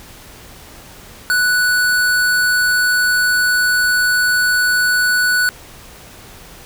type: tone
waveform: square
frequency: 1480 Hz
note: F#6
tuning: in tune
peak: -13 dBFS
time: 1.3-5.49 s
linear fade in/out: 0 ms
effects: pink hiss -39 dBFS RMS until 6.65 s